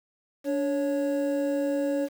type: tone pair together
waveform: triangle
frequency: 288.8 / 554.4 Hz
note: D4 / C#5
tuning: -29 / 0 cents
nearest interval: major seventh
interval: 1129 cents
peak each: -25 dBFS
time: 0.44-2.09 s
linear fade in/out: 50 ms
effects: 8-bit